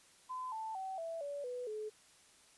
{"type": "tone with pitch steps", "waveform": "sine", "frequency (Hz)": [1019, 882, 763.4, 660.7, 571.9, 495, 428.4], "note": ["C6", "A5", "G5", "E5", "D5", "B4", "A4"], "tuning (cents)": [-46, 4, -46, 4, -46, 4, -46], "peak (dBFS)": -39, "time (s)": [0.29, 1.9], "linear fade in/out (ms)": 20, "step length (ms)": 230, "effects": ["white hiss -64 dBFS RMS until 2.57 s", "resampled to 24000 Hz"]}